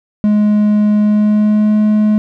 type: tone with pitch glide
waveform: triangle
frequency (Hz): 209.7 to 212.5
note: G#3 to G#3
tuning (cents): +17 to +40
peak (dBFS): -6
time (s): 0.24-2.18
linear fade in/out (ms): 0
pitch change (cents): +23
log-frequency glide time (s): 1-1.78
effects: none